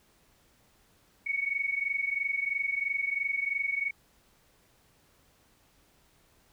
sine tone pair together, 2220 / 2243 Hz, C#7 / C#7, +2 / +20 cents, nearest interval unison, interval 18 cents, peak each -30 / -32 dBFS, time 1.26-3.91 s, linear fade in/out 10 ms, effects pink hiss -65 dBFS RMS until 6.52 s

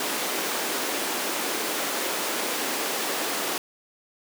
pink high-pass noise, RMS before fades -28 dBFS, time 0-3.58 s, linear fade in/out 2 ms, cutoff 270 Hz, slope 24 dB/octave, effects none

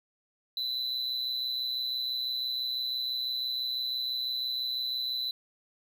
triangle tone with amplitude modulation, 4000 Hz, B7, 21 cents sharp, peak -25 dBFS, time 0.57-5.31 s, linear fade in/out 2 ms, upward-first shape sine, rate 126 Hz, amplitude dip 75%, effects none

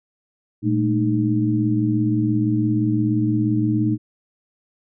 sine tone cluster, 117 / 204.7 / 221.9 / 307.9 Hz, A#2 / G#3 / A3 / D#4, +7 / -25 / +15 / -18 cents, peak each -21 / -29 / -23 / -20 dBFS, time 0.62-3.98 s, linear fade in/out 50 ms, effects none

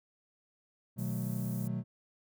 triangle chord, B dominant seventh, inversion none, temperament equal, 123.47 / 155.56 / 185 / 220 Hz, B2 / D#3 / F#3 / A3, 0 / 0 / 0 / 0 cents, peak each -34 / -40 / -35 / -38 dBFS, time 0.96-1.84 s, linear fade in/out 50 ms
white high-pass noise, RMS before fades -49 dBFS, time 0.98-1.68 s, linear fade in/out 10 ms, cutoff 9700 Hz, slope 12 dB/octave
effects none

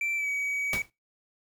triangle tone with pitch glide, 2341 to 2268 Hz, D7 to C#7, -6 to +39 cents, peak -26 dBFS, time 0.01-0.82 s, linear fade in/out 2 ms, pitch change -55 cents, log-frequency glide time 0.16-0.28 s
pink noise with exponential decay, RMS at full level -29 dBFS, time 0.73-0.9 s, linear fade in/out 1 ms, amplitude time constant 35 ms
effects noise-tail reverb RT60 0.2 s tail -18 dB re dry

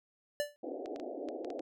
square tone with exponential decay, 585 Hz, D5, 7 cents flat, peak -28 dBFS, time 0.4-0.56 s, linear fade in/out 0 ms, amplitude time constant 34 ms
pink band-pass noise, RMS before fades -41 dBFS, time 0.63-1.61 s, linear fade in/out 5 ms, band 260 to 740 Hz, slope 96 dB/octave
clicks, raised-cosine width 0.2 ms, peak -32 dBFS, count 7, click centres 0.859 / 0.961 / 0.999 / 1.287 / 1.447 / 1.503 / 1.594 s
effects none

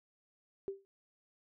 sine tone with exponential decay, 392 Hz, G4, in tune, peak -32 dBFS, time 0.68-0.85 s, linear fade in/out 0 ms, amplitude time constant 36 ms, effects none

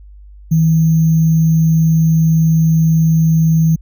sine tone with sample-and-hold, 160.9 Hz, E3, 42 cents flat, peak -8 dBFS, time 0.51-3.76 s, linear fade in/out 10 ms, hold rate 6300 Hz, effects added 50 Hz sine -35 dBFS peak until 3.81 s

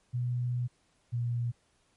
sine tone pair in turn, 122.8 / 119.51 Hz, B2 / A#2, -9 / +44 cents, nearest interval unison, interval 47 cents, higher first, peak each -28 dBFS, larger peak neither, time 0.13-0.68 / 1.12-1.52 s, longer first, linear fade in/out 20 ms, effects pink hiss -70 dBFS RMS until 1.96 s + MP3 48 kbps

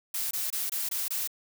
blue noise bursts, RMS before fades -31 dBFS, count 6, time 0.14-1.275 s, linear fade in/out 5 ms, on 170 ms, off 23 ms, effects none

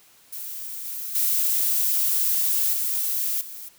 violet noise with level steps, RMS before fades -34 / -32 / -22 / -25 / -38 dBFS, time 0.32-3.69 s, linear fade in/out 10 ms, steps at 0.85 / 1.15 / 2.73 / 3.41 s, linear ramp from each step 2 ms, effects white hiss -55 dBFS RMS until 3.78 s

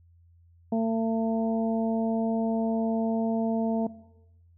harmonic tone, 225.1 Hz, A3, 40 cents sharp, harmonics 1 / 2 / 3 / 4, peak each -24 / -32 / -31 / -40 dBFS, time 0.72-3.87 s, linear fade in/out 5 ms, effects noise-tail reverb RT60 0.9 s tail -18 dB re dry + added 85 Hz sine -55 dBFS peak until 4.57 s

